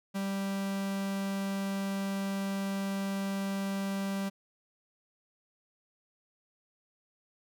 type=tone; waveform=45% pulse; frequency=196 Hz; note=G3; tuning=in tune; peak=-31 dBFS; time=0.14-4.3 s; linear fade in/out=20 ms; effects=none